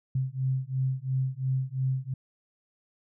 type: beating tone pair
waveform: sine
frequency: 130 / 132.9 Hz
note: C3 / C3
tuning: -11 / +27 cents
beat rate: 2.9 Hz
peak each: -29 dBFS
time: 0.15-2.14 s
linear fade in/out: 5 ms
effects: none